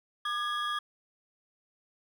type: tone cluster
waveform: triangle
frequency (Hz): 1203 / 1669 / 3314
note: D6 / G#6 / G#7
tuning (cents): +41 / +8 / -4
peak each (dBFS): -30 / -35 / -35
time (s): 0.25-0.79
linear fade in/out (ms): 5
effects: none